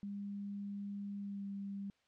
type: tone with pitch glide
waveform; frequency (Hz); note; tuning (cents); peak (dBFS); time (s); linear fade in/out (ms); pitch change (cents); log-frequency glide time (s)
sine; 201.4 to 198.63; G3 to G3; +47 to +23; -40; 0.03-1.9; 0; -24; 1.18-1.45
effects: white hiss -75 dBFS RMS until 2.07 s + low-pass 4000 Hz 12 dB/octave